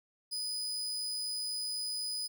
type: tone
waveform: 35% pulse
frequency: 4978 Hz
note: D#8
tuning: in tune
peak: -33 dBFS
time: 0.31-2.28 s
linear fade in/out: 20 ms
effects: none